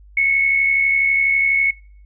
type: tone with amplitude modulation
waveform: sine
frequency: 2200 Hz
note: C#7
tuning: 14 cents flat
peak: -11 dBFS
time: 0.17-1.71 s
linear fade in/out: 5 ms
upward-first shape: sine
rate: 72.1 Hz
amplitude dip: 45%
effects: noise-tail reverb RT60 0.5 s tail -24 dB re dry + added 50 Hz sine -42 dBFS peak until 2.05 s